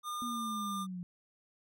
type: tone with pitch glide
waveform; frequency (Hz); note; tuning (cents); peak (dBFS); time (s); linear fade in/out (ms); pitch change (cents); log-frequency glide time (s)
square; 1211 to 1199.9; D#6 to D6; -47 to +37; -37; 0.03-0.87; 50; -16; 0.3-0.4
type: linear sweep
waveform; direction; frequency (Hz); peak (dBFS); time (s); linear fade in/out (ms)
sine; down; 242.7 to 174.61; -38; 0.22-1.03; 0
effects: none